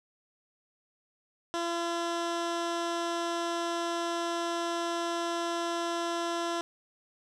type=tone with low-pass filter; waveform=15% pulse; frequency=340 Hz; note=F4; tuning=46 cents flat; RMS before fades=-32 dBFS; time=1.54-6.61 s; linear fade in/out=0 ms; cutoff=6800 Hz; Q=1; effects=none